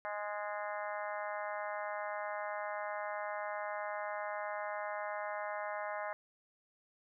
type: harmonic tone with a mistuned harmonic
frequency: 207.7 Hz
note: G#3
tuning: in tune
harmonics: 3 / 4 / 5 / 6 / 7 / 8 / 9 / 10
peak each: -41 / -43 / -45 / -47 / -48 / -49 / -50 / -51 dBFS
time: 0.05-6.13 s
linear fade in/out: 0 ms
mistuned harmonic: 9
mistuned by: -45 cents
effects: none